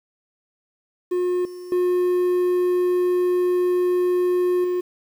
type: tone with level steps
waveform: triangle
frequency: 359.3 Hz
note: F4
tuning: 49 cents sharp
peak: -17 / -31 / -15 / -18 dBFS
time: 1.11-4.81 s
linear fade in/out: 10 ms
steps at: 1.45 / 1.72 / 4.64 s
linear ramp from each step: 2 ms
effects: 8-bit